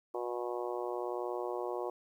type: harmonic tone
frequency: 121.3 Hz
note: B2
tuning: 31 cents flat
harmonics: 3 / 4 / 5 / 6 / 7 / 8 / 9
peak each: -38 / -40 / -42 / -44 / -45 / -46 / -47 dBFS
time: 0.14-1.9 s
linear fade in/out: 5 ms
effects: 11-bit